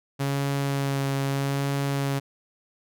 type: tone with vibrato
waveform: sawtooth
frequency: 138.59 Hz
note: C#3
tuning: in tune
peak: -20 dBFS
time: 0.19-2.2 s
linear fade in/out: 20 ms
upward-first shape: sine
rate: 0.79 Hz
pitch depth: 15 cents each way
effects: none